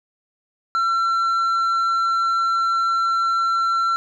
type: tone with tanh clipping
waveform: sine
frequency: 1353 Hz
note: E6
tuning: 45 cents sharp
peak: -18 dBFS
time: 0.75-3.96 s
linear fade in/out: 0 ms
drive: 5 dB
effects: none